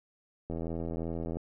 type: click train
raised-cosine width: 2 ms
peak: -23 dBFS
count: 73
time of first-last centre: 0.5-1.37 s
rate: 82.8 Hz
effects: none